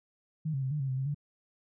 sine tone with pitch steps, 156.3 / 135.3 / 131.5 / 150.1 / 135.2 / 130.2 / 133.5 / 145.2 Hz, D#3 / C#3 / C3 / D3 / C#3 / C3 / C3 / D3, +8 / -42 / +9 / +38 / -43 / -8 / +35 / -19 cents, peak -29 dBFS, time 0.45-1.146 s, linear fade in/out 10 ms, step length 87 ms, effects none

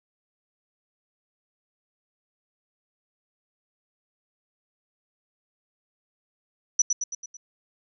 sine tone with echo, 5920 Hz, F#8, in tune, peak -15 dBFS, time 6.79-6.82 s, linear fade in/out 5 ms, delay 110 ms, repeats 5, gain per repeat -5 dB, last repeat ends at 7.37 s, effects none

